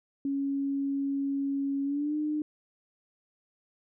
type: tone with pitch glide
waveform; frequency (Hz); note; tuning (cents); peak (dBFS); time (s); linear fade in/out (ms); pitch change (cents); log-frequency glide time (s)
sine; 277.2 to 302.3; C#4 to D#4; 0 to -50; -27; 0.25-2.42; 2; +150; 1.84-2.15
effects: none